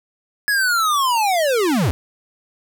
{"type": "linear sweep", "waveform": "square", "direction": "down", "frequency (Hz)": [1703, 71], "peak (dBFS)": -16, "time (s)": [0.48, 1.91], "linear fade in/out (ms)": 0, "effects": []}